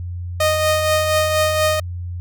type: tone with tremolo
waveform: sawtooth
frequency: 619 Hz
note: D#5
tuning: 9 cents flat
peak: -9 dBFS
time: 0.4-1.8 s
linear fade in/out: 5 ms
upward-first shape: triangle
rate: 4.2 Hz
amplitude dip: 45%
effects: added 88 Hz sine -24 dBFS peak until 2.2 s + MP3 96 kbps